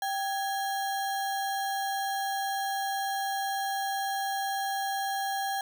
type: tone with sample-and-hold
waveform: sine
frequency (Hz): 784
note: G5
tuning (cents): 0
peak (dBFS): -28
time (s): 0.02-5.61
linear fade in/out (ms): 2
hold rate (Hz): 2450
effects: none